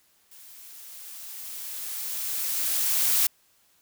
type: noise with level ramp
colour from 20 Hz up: blue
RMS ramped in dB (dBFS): -49 to -21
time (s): 0.31-3.27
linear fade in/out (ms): 5
effects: white hiss -64 dBFS RMS until 3.81 s